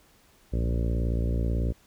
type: harmonic tone with a mistuned harmonic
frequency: 58.27 Hz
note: A#1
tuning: in tune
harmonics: 1 / 2 / 3 / 4 / 5 / 6 / 7 / 8 / 9 / 10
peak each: -25 / -31 / -35 / -37 / -39 / -41 / -42 / -43 / -44 / -45 dBFS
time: 0.52-1.73 s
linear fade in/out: 20 ms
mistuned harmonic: 1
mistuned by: +93 cents
effects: pink hiss -60 dBFS RMS until 1.86 s